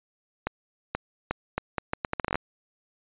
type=accelerating click train; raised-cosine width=0.5 ms; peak=-11 dBFS; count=15; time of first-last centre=0.47-2.356 s; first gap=480 ms; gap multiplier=0.75; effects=resampled to 8000 Hz